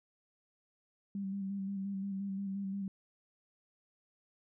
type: tone with vibrato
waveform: sine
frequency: 196 Hz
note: G3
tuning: in tune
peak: -35 dBFS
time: 1.15-2.88 s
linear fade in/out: 2 ms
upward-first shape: square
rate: 5.7 Hz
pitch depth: 26 cents each way
effects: none